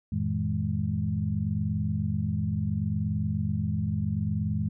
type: tone cluster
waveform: sine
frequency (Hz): 90.2 / 110.9 / 159.8 / 207.2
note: F#2 / A2 / D#3 / G#3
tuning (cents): -44 / +14 / +47 / -4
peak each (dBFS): -31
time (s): 0.12-4.69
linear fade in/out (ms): 5
effects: none